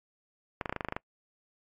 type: clicks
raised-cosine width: 0.5 ms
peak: -17 dBFS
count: 10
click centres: 0.612 / 0.658 / 0.695 / 0.726 / 0.763 / 0.808 / 0.848 / 0.886 / 0.924 / 0.965 s
effects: noise-tail reverb RT60 0.1 s tail -26 dB re dry + AAC 48 kbps